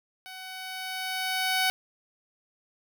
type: tone with level ramp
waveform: 10% pulse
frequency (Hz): 750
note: F#5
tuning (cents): +23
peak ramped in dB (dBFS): -33 to -14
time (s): 0.26-1.7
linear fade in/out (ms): 0
effects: none